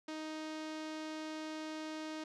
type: tone with low-pass filter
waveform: sawtooth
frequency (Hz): 312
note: D#4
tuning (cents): +5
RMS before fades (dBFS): -43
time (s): 0.08-2.24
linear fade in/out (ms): 5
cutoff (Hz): 5500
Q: 1.2
effects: none